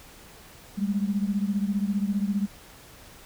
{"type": "beating tone pair", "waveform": "sine", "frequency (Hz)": [197.2, 212.2], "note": ["G3", "G#3"], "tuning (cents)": [11, 38], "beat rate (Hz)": 15, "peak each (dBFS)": [-25, -28], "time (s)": [0.77, 2.47], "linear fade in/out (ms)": 20, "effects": ["pink hiss -49 dBFS RMS until 3.25 s"]}